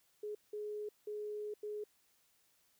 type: tone bursts at uneven times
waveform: sine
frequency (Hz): 420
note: G#4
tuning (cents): +19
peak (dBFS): -39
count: 4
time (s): 0.23-0.35 / 0.53-0.89 / 1.07-1.54 / 1.63-1.84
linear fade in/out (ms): 5
effects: white hiss -73 dBFS RMS until 2.79 s